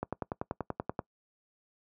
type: click train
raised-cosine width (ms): 1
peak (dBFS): -18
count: 11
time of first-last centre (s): 0.03-0.992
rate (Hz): 10.4
effects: noise-tail reverb RT60 0.1 s tail -22 dB re dry + high-pass 80 Hz 12 dB/octave